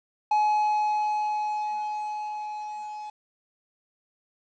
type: tone with level ramp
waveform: triangle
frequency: 846 Hz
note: G#5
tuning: 32 cents sharp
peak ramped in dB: -17 to -33 dBFS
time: 0.31-3.1 s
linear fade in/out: 5 ms
effects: resampled to 16000 Hz + 9-bit